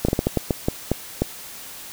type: slowing click train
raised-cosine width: 2 ms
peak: -5 dBFS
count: 10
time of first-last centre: 0.05-1.22 s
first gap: 35 ms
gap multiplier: 1.31
effects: white hiss -38 dBFS RMS until 1.92 s